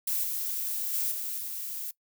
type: noise with level steps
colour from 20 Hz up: violet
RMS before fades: -29 / -32 / -29 / -34 / -36 dBFS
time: 0.07-1.91 s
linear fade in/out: 5 ms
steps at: 0.23 / 0.93 / 1.11 / 1.38 s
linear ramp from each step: 10 ms
effects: noise-tail reverb RT60 0.1 s tail -21 dB re dry